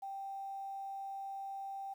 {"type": "tone with quantisation", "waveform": "sine", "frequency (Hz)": 784, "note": "G5", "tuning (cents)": 0, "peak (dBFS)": -40, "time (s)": [0.02, 1.94], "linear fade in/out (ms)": 10, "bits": 11, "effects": []}